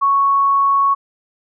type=tone; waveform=sine; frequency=1108.7 Hz; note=C#6; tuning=in tune; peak=-11 dBFS; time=0.01-0.95 s; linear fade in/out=20 ms; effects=none